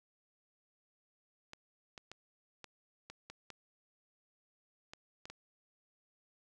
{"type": "clicks", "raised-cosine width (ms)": 0.2, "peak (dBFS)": -30, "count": 10, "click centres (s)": [1.534, 1.978, 2.116, 2.643, 3.1, 3.3, 3.503, 4.935, 5.255, 5.3], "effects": []}